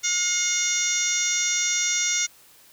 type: harmonic tone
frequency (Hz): 716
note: F5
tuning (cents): +43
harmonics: 2 / 3 / 4 / 5 / 6 / 7 / 8 / 9 / 10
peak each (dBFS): -35 / -28 / -36 / -31 / -36 / -38 / -26 / -26 / -33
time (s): 0.03-2.27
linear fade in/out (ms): 20
effects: white hiss -53 dBFS RMS until 2.72 s